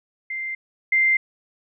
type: tone pair in turn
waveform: sine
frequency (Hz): 2090 / 2090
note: C7 / C7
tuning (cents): -2 / -2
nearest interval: unison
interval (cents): 0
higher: neither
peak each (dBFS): -26 / -15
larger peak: second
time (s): 0.3-0.55 / 0.92-1.17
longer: neither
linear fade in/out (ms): 5
effects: none